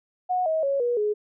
sine tone with pitch steps, 731 / 636.4 / 554 / 482.3 / 419.8 Hz, F#5 / D#5 / C#5 / B4 / G#4, -21 / +39 / -1 / -41 / +19 cents, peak -21 dBFS, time 0.29-1.14 s, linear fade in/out 20 ms, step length 170 ms, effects none

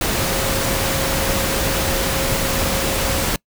sine tone in noise, 540 Hz, C#5, 45 cents flat, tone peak -26 dBFS, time 0.15-3.25 s, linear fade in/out 2 ms, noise pink, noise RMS -20 dBFS, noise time 0.01-3.36 s, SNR -9 dB, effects noise-tail reverb RT60 0.1 s tail -25 dB re dry

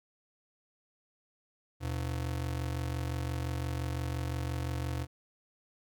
square ring-modulated tone, 100.4 Hz, G2, 42 cents sharp, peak -30 dBFS, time 1.8-5.07 s, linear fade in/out 50 ms, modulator 22.9 Hz, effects none

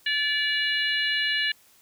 harmonic tone, 578 Hz, D5, 28 cents flat, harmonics 3 / 4 / 5 / 6 / 7, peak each -26 / -32 / -27 / -35 / -32 dBFS, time 0.06-1.52 s, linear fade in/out 5 ms, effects white hiss -58 dBFS RMS until 1.81 s

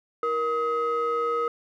triangle ring-modulated tone, 399 Hz, G4, 31 cents sharp, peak -18 dBFS, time 0.23-1.48 s, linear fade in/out 2 ms, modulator 869 Hz, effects none

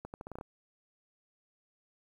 accelerating click train, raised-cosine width 1 ms, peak -28 dBFS, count 8, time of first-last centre 0.05-0.411 s, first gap 89 ms, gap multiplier 0.81, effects 10-bit

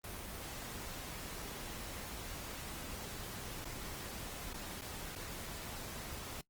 pink noise with dropouts, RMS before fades -45 dBFS, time 0.04-6.41 s, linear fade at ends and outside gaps 1 ms, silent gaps 3.644-3.655 / 4.532-4.542 / 4.81-4.819 / 5.152-5.16 s, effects noise-tail reverb RT60 0.1 s tail -22 dB re dry + Opus 24 kbps

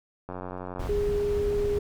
click train, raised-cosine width 1 ms, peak -22 dBFS, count 54, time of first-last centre 0.29-0.871 s, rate 91.2 Hz
brown noise, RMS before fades -32 dBFS, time 0.79-1.79 s, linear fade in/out 10 ms
sine tone, 411 Hz, G#4, 18 cents flat, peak -24 dBFS, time 0.89-1.79 s, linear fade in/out 5 ms
effects none

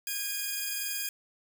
5% pulse tone pair together, 1630.9 / 2457 Hz, G#6 / D#7, -32 / -22 cents, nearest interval perfect fifth, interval 710 cents, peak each -24 / -24 dBFS, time 0.07-1.09 s, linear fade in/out 2 ms, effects none

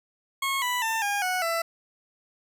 20% pulse tone with pitch steps, 1090 / 988.1 / 895.6 / 811.9 / 735.9 / 667.1 Hz, C#6 / B5 / A5 / G#5 / F#5 / E5, -29 / +1 / +30 / -39 / -10 / +20 cents, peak -20 dBFS, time 0.42-1.62 s, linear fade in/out 5 ms, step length 200 ms, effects none

